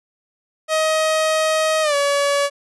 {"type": "tone with pitch glide", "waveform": "sawtooth", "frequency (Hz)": [630, 567.8], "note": ["D#5", "C#5"], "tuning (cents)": [21, 41], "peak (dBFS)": -12, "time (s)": [0.68, 2.5], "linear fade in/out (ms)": 50, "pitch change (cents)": -180, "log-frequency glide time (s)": [1.82, 1.95], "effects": ["resampled to 24000 Hz"]}